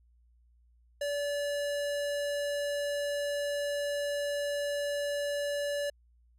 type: tone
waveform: square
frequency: 576 Hz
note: D5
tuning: 34 cents flat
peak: -31 dBFS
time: 1.01-5.9 s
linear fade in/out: 5 ms
effects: added 59 Hz sine -61 dBFS peak until 6.38 s + low-pass 12000 Hz 12 dB/octave